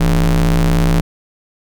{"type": "ring-modulated tone", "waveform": "square", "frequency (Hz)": 63.6, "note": "C2", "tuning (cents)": -48, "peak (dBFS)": -8, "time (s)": [0, 1.01], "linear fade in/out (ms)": 10, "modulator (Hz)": 98.9, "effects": []}